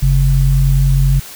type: tone pair together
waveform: sine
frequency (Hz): 46.59 / 136.1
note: F#1 / C#3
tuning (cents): +13 / -31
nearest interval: octave + perfect fifth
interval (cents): 1856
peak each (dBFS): -11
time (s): 0.02-1.2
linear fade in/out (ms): 10
effects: white hiss -33 dBFS RMS until 1.35 s